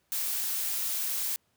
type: noise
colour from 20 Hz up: blue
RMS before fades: -31 dBFS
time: 0.12-1.36 s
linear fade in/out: 0 ms
effects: pink hiss -72 dBFS RMS until 1.56 s + high-pass 80 Hz 12 dB/octave